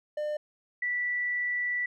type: tone pair in turn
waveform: triangle / sine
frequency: 600 / 1963 Hz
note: D5 / B6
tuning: +37 / -11 cents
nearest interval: octave + major sixth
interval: 2052 cents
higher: second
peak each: -27 dBFS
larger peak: neither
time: 0.17-0.37 / 0.82-1.86 s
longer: second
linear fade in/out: 5 ms
effects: none